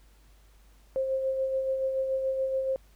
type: tone with tremolo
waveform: sine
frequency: 530 Hz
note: C5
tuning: 22 cents sharp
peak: -24 dBFS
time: 0.96-2.76 s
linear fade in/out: 0 ms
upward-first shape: sine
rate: 7 Hz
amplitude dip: 40%
effects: added 50 Hz sine -55 dBFS peak until 2.95 s + pink hiss -64 dBFS RMS until 2.95 s